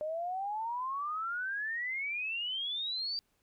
sine exponential sweep, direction up, 601 to 4699 Hz, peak -33 dBFS, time 0.01-3.19 s, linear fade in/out 0 ms, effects pink hiss -75 dBFS RMS until 3.42 s

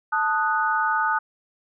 sine chord, D# diminished, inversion second, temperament equal, 880 / 1244.5 / 1480 Hz, A5 / D#6 / F#6, 0 / 0 / 0 cents, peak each -24 dBFS, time 0.12-1.19 s, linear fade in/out 10 ms, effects none

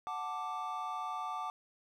triangle chord, D major, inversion first, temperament equal, 740 / 880 / 1174.7 Hz, F#5 / A5 / D6, 0 / 0 / 0 cents, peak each -40 / -40 / -37 dBFS, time 0.07-1.5 s, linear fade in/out 0 ms, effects none

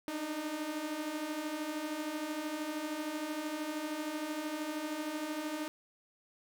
sawtooth beating tone pair, 295.6 / 308.6 Hz, D4 / D#4, +11 / -14 cents, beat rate 13 Hz, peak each -38 / -33 dBFS, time 0.08-5.68 s, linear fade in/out 0 ms, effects none

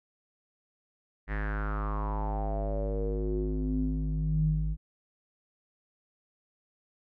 square tone with low-pass filter sweep, 51.91 Hz, G#1, in tune, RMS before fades -30 dBFS, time 1.27-4.77 s, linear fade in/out 50 ms, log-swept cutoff 1900 to 120 Hz, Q 6.4, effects none

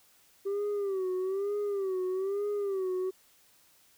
sine tone with vibrato, 390 Hz, G4, 9 cents flat, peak -26 dBFS, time 0.45-3.11 s, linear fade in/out 20 ms, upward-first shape sine, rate 1.1 Hz, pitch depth 100 cents each way, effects tanh soft clip ceiling -28 dBFS + white hiss -63 dBFS RMS until 3.97 s

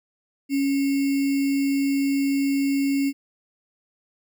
sine tone with sample-and-hold, 276.8 Hz, C#4, 2 cents flat, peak -19 dBFS, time 0.49-3.13 s, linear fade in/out 50 ms, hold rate 2450 Hz, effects none

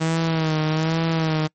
sawtooth tone with vibrato, 159.6 Hz, D#3, 44 cents sharp, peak -15 dBFS, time 0-1.48 s, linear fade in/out 20 ms, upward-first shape sine, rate 1.2 Hz, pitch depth 51 cents each way, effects noise-tail reverb RT60 0.1 s tail -25 dB re dry + MP3 32 kbps

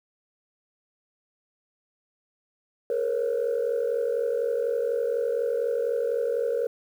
sine tone cluster, 430.1 / 474.2 / 546 Hz, A4 / A#4 / C#5, -39 / +30 / -26 cents, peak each -31 / -24 / -28 dBFS, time 2.9-6.67 s, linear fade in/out 2 ms, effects tanh soft clip ceiling -18 dBFS + 9-bit

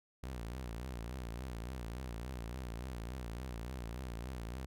sawtooth tone with vibrato, 60.6 Hz, B1, 32 cents flat, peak -37 dBFS, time 0.23-4.66 s, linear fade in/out 5 ms, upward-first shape triangle, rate 3.5 Hz, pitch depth 180 cents each way, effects none

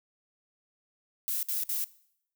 violet noise bursts, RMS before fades -31 dBFS, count 3, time 1.28-1.842 s, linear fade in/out 0 ms, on 150 ms, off 56 ms, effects noise-tail reverb RT60 0.7 s tail -20 dB re dry

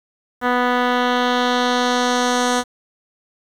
10% pulse tone with low-pass filter sweep, 246.9 Hz, B3, in tune, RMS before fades -18 dBFS, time 0.41-2.64 s, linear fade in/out 50 ms, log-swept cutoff 2000 to 7800 Hz, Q 1.4, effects 7-bit

